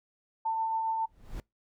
sine tone with tremolo, 894 Hz, A5, 27 cents sharp, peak -26 dBFS, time 0.45-1.06 s, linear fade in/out 10 ms, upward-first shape triangle, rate 7.3 Hz, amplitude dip 30%
brown noise with exponential growth, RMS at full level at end -34 dBFS, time 1.03-1.4 s, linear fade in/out 1 ms, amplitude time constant 79 ms
effects noise-tail reverb RT60 0.2 s tail -25 dB re dry

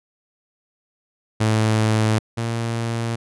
sawtooth tone pair in turn, 109.5 / 115.43 Hz, A2 / A#2, -8 / -17 cents, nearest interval minor second, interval 91 cents, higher second, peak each -12 / -18 dBFS, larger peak first, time 1.4-2.19 / 2.37-3.16 s, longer neither, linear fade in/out 10 ms, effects resampled to 24000 Hz

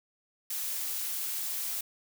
blue noise, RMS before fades -34 dBFS, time 0.5-1.81 s, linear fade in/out 5 ms, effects none

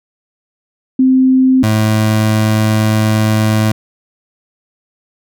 sine / 25% pulse tone pair in turn, 260.2 / 108.55 Hz, C4 / A2, -9 / -23 cents, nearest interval octave + minor third, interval 1514 cents, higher first, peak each -6 dBFS, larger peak neither, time 0.99-1.63 / 1.63-3.72 s, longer second, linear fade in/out 5 ms, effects none

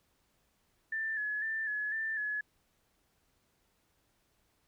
sine tone with vibrato, 1738 Hz, A6, 22 cents flat, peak -32 dBFS, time 0.92-2.41 s, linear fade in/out 5 ms, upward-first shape square, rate 2 Hz, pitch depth 39 cents each way, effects pink hiss -74 dBFS RMS until 4.67 s

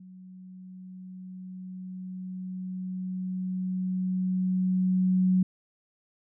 sine tone with level ramp, 185 Hz, F#3, in tune, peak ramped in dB -45 to -19 dBFS, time 0-5.43 s, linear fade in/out 5 ms, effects none

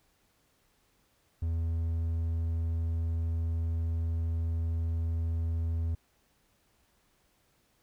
triangle tone, 82.41 Hz, E2, in tune, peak -26 dBFS, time 1.42-5.95 s, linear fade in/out 5 ms, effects pink hiss -70 dBFS RMS until 7.82 s

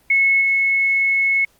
sine tone with level steps, 2190 Hz, C#7, 22 cents flat, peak -12 / -14 dBFS, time 0.1-1.45 s, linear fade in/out 5 ms, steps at 0.41 s, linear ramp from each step 5 ms, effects pink hiss -56 dBFS RMS until 1.59 s + Opus 24 kbps

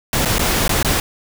pink noise with dropouts, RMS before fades -17 dBFS, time 0.13-1 s, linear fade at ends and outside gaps 1 ms, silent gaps 0.25-0.256 / 0.383-0.393 / 0.679-0.693 / 0.828-0.847 s, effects none

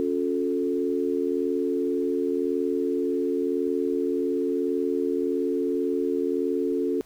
sine chord, Db augmented, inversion none, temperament equal with one note detuned, 277.2 / 358.2 / 440 Hz, Db4 / F4 / A4, 0 / +44 / 0 cents, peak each -27 dBFS, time 0-7.01 s, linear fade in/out 0 ms, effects pink hiss -56 dBFS RMS until 7.05 s

